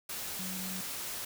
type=tone in noise; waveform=sine; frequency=186.6 Hz; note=F#3; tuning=15 cents sharp; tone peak=-40 dBFS; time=0.39-0.81 s; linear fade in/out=5 ms; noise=white; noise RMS=-39 dBFS; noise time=0.09-1.25 s; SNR=-4 dB; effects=none